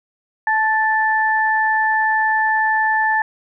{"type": "tone pair together", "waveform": "sine", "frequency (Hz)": [870.9, 1760], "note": ["A5", "A6"], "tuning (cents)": [-18, 0], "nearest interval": "octave", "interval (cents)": 1218, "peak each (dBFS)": -17, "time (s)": [0.47, 3.22], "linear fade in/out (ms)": 2, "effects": []}